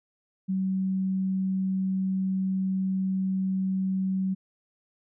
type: tone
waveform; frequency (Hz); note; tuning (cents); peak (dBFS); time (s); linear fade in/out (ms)
sine; 189.7; F#3; +43; -24; 0.48-4.35; 20
effects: none